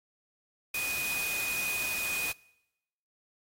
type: tone in noise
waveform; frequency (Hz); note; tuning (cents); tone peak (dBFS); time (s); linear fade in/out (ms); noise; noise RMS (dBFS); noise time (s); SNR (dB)
sine; 2484; D#7; -3; -31; 0.74-2.32; 5; white; -36; 0.74-2.32; +2
effects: noise-tail reverb RT60 0.9 s tail -24 dB re dry + AAC 48 kbps